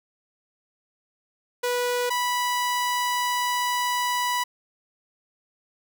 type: tone pair in turn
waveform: sawtooth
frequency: 490.1 / 983.6 Hz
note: B4 / B5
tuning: -13 / -7 cents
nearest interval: octave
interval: 1206 cents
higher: second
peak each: -19 dBFS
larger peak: neither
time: 1.63-2.1 / 2.1-4.44 s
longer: second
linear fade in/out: 10 ms
effects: none